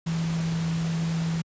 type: tone in noise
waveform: sine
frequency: 164.7 Hz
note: E3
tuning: 1 cent flat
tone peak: -24 dBFS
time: 0.06-1.42 s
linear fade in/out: 10 ms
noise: pink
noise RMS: -37 dBFS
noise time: 0.06-1.42 s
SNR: +10 dB
effects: high-pass 60 Hz 12 dB/octave + resampled to 16000 Hz